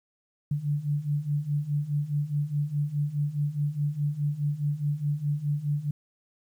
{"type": "beating tone pair", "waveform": "sine", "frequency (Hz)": [143.5, 148.3], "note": ["D3", "D3"], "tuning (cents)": [-40, 17], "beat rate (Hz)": 4.8, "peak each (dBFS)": [-30, -27], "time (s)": [0.51, 5.91], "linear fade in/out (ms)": 5, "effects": ["10-bit"]}